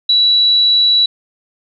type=tone; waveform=sine; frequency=3928 Hz; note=B7; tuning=10 cents flat; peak=-8 dBFS; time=0.09-1.06 s; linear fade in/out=5 ms; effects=none